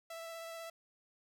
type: tone with vibrato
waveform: sawtooth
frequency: 661 Hz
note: E5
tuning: 5 cents sharp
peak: -40 dBFS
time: 0.1-0.7 s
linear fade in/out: 5 ms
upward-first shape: sine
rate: 16 Hz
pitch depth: 13 cents each way
effects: none